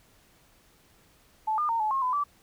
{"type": "tone with pitch steps", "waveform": "sine", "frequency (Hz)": [870, 1209, 917, 859, 1076, 1008, 1159], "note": ["A5", "D6", "A#5", "A5", "C6", "B5", "D6"], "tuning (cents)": [-20, 50, -29, -42, 48, 35, -23], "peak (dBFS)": -24, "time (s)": [1.47, 2.24], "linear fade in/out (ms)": 10, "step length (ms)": 110, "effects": ["pink hiss -61 dBFS RMS until 2.42 s"]}